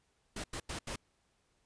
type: noise bursts at uneven times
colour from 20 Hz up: pink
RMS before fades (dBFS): -40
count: 4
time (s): 0.36-0.44 / 0.53-0.6 / 0.69-0.79 / 0.87-0.96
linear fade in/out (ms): 5
effects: pink hiss -75 dBFS RMS until 1.65 s + resampled to 22050 Hz